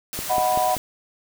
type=noise; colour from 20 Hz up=white; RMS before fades=-31 dBFS; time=0.13-0.78 s; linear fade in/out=0 ms
type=click train; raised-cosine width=2 ms; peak=-17 dBFS; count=4; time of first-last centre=0.19-0.767 s; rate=5.2 Hz
type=chord; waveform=sine; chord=B major; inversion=first; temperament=equal; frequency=622.3 / 740 / 987.8 Hz; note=D#5 / F#5 / B5; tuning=0 / 0 / 0 cents; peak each=-25 / -20 / -25 dBFS; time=0.29-0.76 s; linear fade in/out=20 ms
effects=none